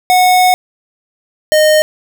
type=tone pair in turn; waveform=square; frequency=733 / 615.4 Hz; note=F#5 / D#5; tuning=-16 / -19 cents; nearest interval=minor third; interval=303 cents; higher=first; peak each=-7 dBFS; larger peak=neither; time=0.1-0.54 / 1.52-1.82 s; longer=first; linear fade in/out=0 ms; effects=none